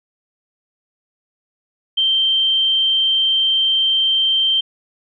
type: tone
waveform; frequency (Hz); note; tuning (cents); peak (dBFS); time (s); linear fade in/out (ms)
sine; 3136; G7; 0; -13; 1.97-4.61; 10
effects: none